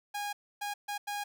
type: tone bursts at uneven times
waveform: sawtooth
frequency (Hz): 820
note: G#5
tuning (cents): -22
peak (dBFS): -30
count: 4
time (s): 0.14-0.33 / 0.61-0.74 / 0.88-0.98 / 1.07-1.24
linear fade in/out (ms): 10
effects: none